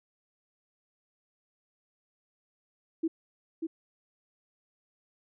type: tone with echo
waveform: sine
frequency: 325.6 Hz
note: E4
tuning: 21 cents flat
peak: -25 dBFS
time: 3.03-3.08 s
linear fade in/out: 10 ms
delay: 590 ms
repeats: 1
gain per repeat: -5 dB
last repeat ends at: 3.67 s
effects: none